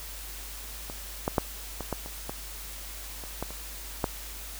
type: clicks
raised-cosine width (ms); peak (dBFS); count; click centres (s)
1; -24 / -12 / -8 / -20 / -15 / -26 / -19 / -27 / -17 / -27 / -11; 11; 0.899 / 1.279 / 1.382 / 1.807 / 1.927 / 2.061 / 2.295 / 3.238 / 3.426 / 3.506 / 4.042
effects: added 50 Hz sine -42 dBFS peak until 4.59 s + white hiss -42 dBFS RMS until 4.59 s

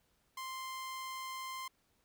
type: tone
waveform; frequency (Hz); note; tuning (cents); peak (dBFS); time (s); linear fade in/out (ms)
sawtooth; 1046.5; C6; 0; -37; 0.37-1.68; 5
effects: pink hiss -75 dBFS RMS until 2.04 s

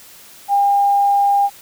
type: tone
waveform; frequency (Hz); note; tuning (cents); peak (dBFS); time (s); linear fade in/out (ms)
sine; 804; G5; +44; -11; 0.48-1.5; 50
effects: white hiss -42 dBFS RMS until 1.61 s

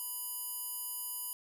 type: tone with band-pass filter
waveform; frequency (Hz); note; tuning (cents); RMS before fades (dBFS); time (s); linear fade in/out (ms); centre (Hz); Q
square; 984; B5; -7; -40; 0-1.33; 0; 12000; 8.5
effects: none

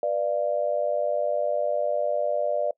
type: tone with amplitude modulation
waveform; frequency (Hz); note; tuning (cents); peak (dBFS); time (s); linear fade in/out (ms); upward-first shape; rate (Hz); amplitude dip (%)
sine; 590; D5; +8; -18; 0.03-2.71; 2; sine; 99.9; 95
effects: noise-tail reverb RT60 0.1 s tail -23 dB re dry

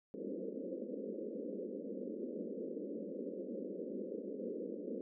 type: band-pass noise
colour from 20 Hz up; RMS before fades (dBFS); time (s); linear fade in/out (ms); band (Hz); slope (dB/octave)
white; -43; 0.14-5.01; 0; 190 to 540; 96
effects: none

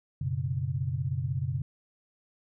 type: chord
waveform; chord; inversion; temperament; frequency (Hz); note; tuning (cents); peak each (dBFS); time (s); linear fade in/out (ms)
sine; F# suspended fourth; none; equal with one note detuned; 92.5 / 122.26 / 138.59; F#2 / B2 / C#3; 0 / -17 / 0; -34 / -32 / -31; 0.21-1.62; 5
effects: none

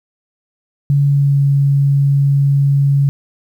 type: tone with pitch glide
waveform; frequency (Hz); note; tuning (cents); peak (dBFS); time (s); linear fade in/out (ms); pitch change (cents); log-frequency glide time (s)
sine; 141.6 to 139.97; C#3 to C#3; +37 to +17; -9; 0.9-3.09; 0; -20; 1.07-1.42
effects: 8-bit

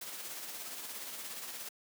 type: noise with tremolo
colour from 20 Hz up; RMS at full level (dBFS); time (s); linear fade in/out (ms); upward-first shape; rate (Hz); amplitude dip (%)
white; -42; 0.01-1.69; 5; sine; 17; 35
effects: high-pass 200 Hz 12 dB/octave

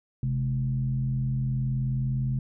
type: tone with frequency modulation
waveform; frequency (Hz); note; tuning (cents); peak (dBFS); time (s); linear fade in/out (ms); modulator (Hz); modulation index
sine; 130.81; C3; 0; -24; 0.23-2.39; 2; 79.4; 0.58
effects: none

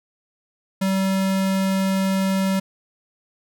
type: tone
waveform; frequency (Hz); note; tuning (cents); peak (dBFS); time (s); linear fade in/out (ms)
square; 192; G3; -36; -19; 0.81-2.6; 10
effects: none

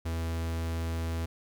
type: tone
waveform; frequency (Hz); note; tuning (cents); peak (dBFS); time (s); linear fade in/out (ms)
45% pulse; 82.41; E2; 0; -30; 0.05-1.26; 10
effects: 12-bit

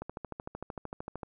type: click train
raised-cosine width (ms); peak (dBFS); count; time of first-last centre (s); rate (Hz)
1; -24; 17; 0.02-1.232; 13.2
effects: none

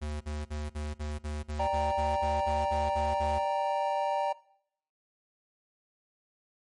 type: tone bursts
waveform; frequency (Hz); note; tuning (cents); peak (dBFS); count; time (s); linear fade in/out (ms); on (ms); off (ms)
square; 75.1; D2; +39; -33; 14; 0.01-3.395; 20; 200; 45
type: chord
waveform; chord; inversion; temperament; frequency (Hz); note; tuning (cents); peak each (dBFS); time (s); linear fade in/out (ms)
triangle; G minor; second; equal; 587.3 / 784 / 932.3; D5 / G5 / Bb5; 0 / 0 / 0; -29; 1.59-4.33; 10
effects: noise-tail reverb RT60 0.7 s tail -21 dB re dry + MP3 48 kbps

